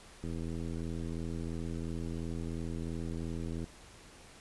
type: click train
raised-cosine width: 3 ms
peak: -27 dBFS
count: 283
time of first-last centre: 0.24-3.642 s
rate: 82.9 Hz
effects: pink hiss -55 dBFS RMS until 4.4 s + resampled to 24000 Hz